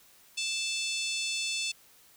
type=harmonic tone; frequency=880 Hz; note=A5; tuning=in tune; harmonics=3 / 4 / 5 / 6 / 7 / 8 / 9 / 10; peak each=-34 / -36 / -38 / -40 / -41 / -42 / -43 / -44 dBFS; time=0.37-1.72 s; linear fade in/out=10 ms; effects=white hiss -59 dBFS RMS until 2.16 s